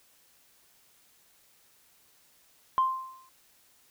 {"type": "tone with exponential decay", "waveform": "sine", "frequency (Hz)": 1046.5, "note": "C6", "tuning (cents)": 0, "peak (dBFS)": -18, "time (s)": [2.78, 3.29], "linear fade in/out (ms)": 0, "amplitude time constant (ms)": 110, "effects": ["tanh soft clip ceiling -16 dBFS", "white hiss -63 dBFS RMS until 3.9 s"]}